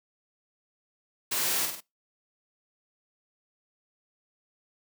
white noise with echo, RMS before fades -29 dBFS, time 1.31-1.66 s, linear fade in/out 10 ms, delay 49 ms, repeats 3, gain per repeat -5 dB, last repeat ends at 1.807 s, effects noise-tail reverb RT60 0.2 s tail -22 dB re dry + high-pass 150 Hz 12 dB/octave

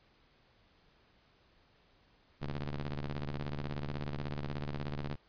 sawtooth ring-modulated tone, 73.42 Hz, D2, in tune, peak -29 dBFS, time 2.41-5.16 s, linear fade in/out 10 ms, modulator 65.2 Hz, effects pink hiss -67 dBFS RMS until 5.28 s + resampled to 11025 Hz

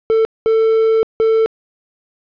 triangle tone bursts at uneven times, 445.5 Hz, A4, 22 cents sharp, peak -8 dBFS, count 3, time 0.1-0.25 / 0.46-1.03 / 1.2-1.46 s, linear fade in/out 0 ms, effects resampled to 11025 Hz + 8-bit

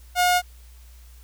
sawtooth tone, 718 Hz, F5, 48 cents sharp, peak -13 dBFS, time 0.15-0.42 s, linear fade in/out 50 ms, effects added 60 Hz sine -44 dBFS peak until 1.23 s + white hiss -56 dBFS RMS until 1.23 s

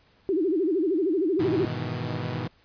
sine tone with vibrato, 349.2 Hz, F4, in tune, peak -21 dBFS, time 0.29-1.65 s, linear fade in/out 0 ms, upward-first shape sine, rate 13 Hz, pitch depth 240 cents each way
sawtooth chord, E major seventh, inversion first, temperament equal with one note detuned, 102.57 / 123.47 / 155.56 / 164.81 Hz, G#2 / B2 / D#3 / E3, -21 / 0 / 0 / 0 cents, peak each -31 / -28 / -31 / -33 dBFS, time 1.39-2.48 s, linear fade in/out 10 ms
effects pink hiss -61 dBFS RMS until 2.64 s + resampled to 11025 Hz

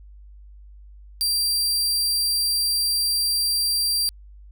sawtooth tone, 4720 Hz, D8, 8 cents sharp, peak -17 dBFS, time 1.21-4.09 s, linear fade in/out 0 ms, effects added 50 Hz sine -42 dBFS peak until 4.51 s

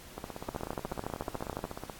two click trains, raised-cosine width 1 ms, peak -24 / -19 dBFS, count 29 / 17, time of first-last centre 0.18-1.898 / 0.49-1.641 s, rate 16.3 / 13.9 Hz, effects pink hiss -50 dBFS RMS until 1.99 s + AAC 64 kbps

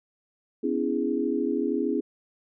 sine tone cluster, 251.5 / 284.6 / 332.2 / 413.9 Hz, B3 / C#4 / E4 / G#4, +32 / +46 / +13 / -6 cents, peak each -29 dBFS, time 0.63-2.01 s, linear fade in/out 10 ms, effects none

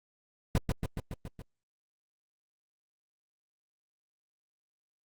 brown noise with echo, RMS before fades -24 dBFS, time 0.55-0.58 s, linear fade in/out 2 ms, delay 140 ms, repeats 6, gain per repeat -3 dB, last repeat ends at 1.42 s, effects Opus 48 kbps

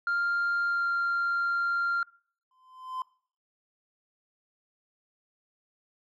sine tone with pitch glide, 1396.9 to 1388.9 Hz, F6 to F6, 0 to -10 cents, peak -23 dBFS, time 0.07-2.03 s, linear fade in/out 2 ms, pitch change -10 cents, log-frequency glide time 0.67-0.85 s
triangle tone with exponential growth, 1028 Hz, C6, 31 cents flat, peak -26 dBFS, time 2.51-3.02 s, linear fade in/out 2 ms, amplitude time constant 110 ms
effects noise-tail reverb RT60 0.5 s tail -24 dB re dry + tanh soft clip ceiling -23 dBFS

